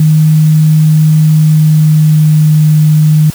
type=tone with pitch glide; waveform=sine; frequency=155.3 to 153.52 Hz; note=D#3 to D#3; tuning=-3 to -23 cents; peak=-3 dBFS; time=0-3.3 s; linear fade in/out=2 ms; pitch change=-20 cents; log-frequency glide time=1.26-2.59 s; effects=white hiss -29 dBFS RMS until 3.34 s + high-pass 60 Hz 12 dB/octave